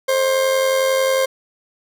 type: tone with amplitude modulation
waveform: 40% pulse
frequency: 529 Hz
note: C5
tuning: 19 cents sharp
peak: -12 dBFS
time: 0.08-1.26 s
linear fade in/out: 10 ms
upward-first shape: sine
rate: 91.1 Hz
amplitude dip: 45%
effects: none